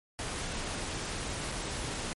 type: noise with dropouts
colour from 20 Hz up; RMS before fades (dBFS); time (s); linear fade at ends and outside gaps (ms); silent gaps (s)
pink; -36; 0.19-2.13; 0; 1.517-1.522
effects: MP3 48 kbps